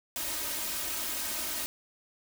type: noise with comb filter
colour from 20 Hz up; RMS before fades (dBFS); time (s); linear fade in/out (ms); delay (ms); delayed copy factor
white; -34; 0.16-1.66; 0; 3.2; +1
effects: none